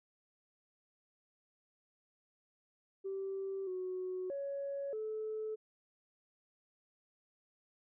sine tone with pitch steps, 387.9 / 369.1 / 558 / 434.2 Hz, G4 / F#4 / C#5 / A4, -18 / -4 / +11 / -23 cents, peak -36 dBFS, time 3.04-5.56 s, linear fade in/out 20 ms, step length 630 ms, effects tanh soft clip ceiling -32 dBFS

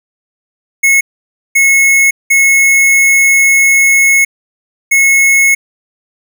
square tone bursts at uneven times, 2183 Hz, C#7, 27 cents flat, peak -6 dBFS, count 4, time 0.83-1.01 / 1.55-2.11 / 2.3-4.25 / 4.91-5.55 s, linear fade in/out 10 ms, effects 8-bit

